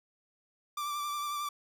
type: tone with vibrato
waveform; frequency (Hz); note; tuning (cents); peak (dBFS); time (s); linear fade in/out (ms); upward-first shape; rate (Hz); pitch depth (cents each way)
45% pulse; 1174; D6; -1; -33; 0.77-1.49; 5; sine; 11; 24
effects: none